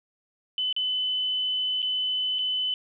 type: tone with dropouts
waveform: sine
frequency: 3018 Hz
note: F#7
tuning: 34 cents sharp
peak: -24 dBFS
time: 0.58-2.74 s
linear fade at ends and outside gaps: 1 ms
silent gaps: 0.727-0.764 / 1.82-1.827 / 2.386-2.39 s
effects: none